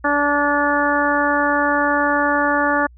harmonic tone, 289.5 Hz, D4, 25 cents flat, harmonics 1 / 2 / 3 / 4 / 5 / 6, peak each -22 / -22 / -22 / -22 / -22 / -22 dBFS, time 0.04-2.87 s, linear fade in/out 10 ms, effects added 60 Hz sine -42 dBFS peak until 2.97 s

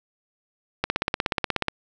click train, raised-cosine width 0.3 ms, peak -6 dBFS, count 15, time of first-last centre 0.84-1.683 s, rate 16.6 Hz, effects none

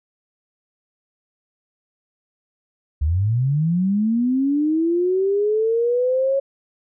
sine linear sweep, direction up, 69.3 to 552 Hz, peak -16 dBFS, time 3.01-6.4 s, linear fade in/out 10 ms, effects none

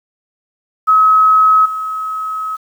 sine tone with level steps, 1280 Hz, D#6, 49 cents sharp, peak -6 / -18 dBFS, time 0.87-2.57 s, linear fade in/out 20 ms, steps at 1.65 s, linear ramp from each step 10 ms, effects 7-bit

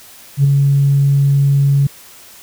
sine tone with ADSR envelope, 139.9 Hz, C#3, 16 cents sharp, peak -4 dBFS, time 0.37-1.87 s, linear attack 74 ms, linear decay 6 ms, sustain -4 dB, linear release 6 ms, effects tanh soft clip ceiling -3 dBFS + white hiss -40 dBFS RMS until 2.42 s

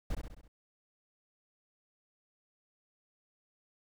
brown noise with echo, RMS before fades -33 dBFS, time 0.1-0.15 s, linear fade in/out 5 ms, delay 66 ms, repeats 5, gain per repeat -5 dB, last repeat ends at 0.48 s, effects none

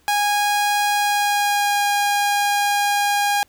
sawtooth tone with pitch glide, 823 to 815.4 Hz, G#5 to G#5, -16 to -32 cents, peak -13 dBFS, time 0.08-3.43 s, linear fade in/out 0 ms, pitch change -16 cents, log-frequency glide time 0.91-1.84 s, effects pink hiss -58 dBFS RMS until 3.48 s

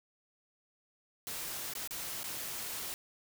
white noise with dropouts, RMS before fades -40 dBFS, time 1.27-2.94 s, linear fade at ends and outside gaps 0 ms, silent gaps 1.736-1.752 / 1.875-1.908 / 2.232-2.241 s, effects none

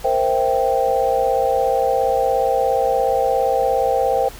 sine chord, C dominant seventh, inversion third, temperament equal, 466.2 / 523.3 / 659.3 / 784 Hz, Bb4 / C5 / E5 / G5, 0 / 0 / 0 / 0 cents, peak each -22 / -19 / -24 / -19 dBFS, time 0.04-4.29 s, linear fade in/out 10 ms, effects added 50 Hz sine -39 dBFS peak until 4.39 s + pink hiss -39 dBFS RMS until 4.39 s

